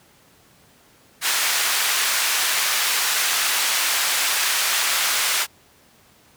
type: band-pass noise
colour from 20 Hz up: pink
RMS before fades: -21 dBFS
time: 1.21-5.47 s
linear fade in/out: 50 ms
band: 1400 to 15000 Hz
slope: 12 dB/octave
effects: pink hiss -54 dBFS RMS until 6.36 s + high-pass 80 Hz 12 dB/octave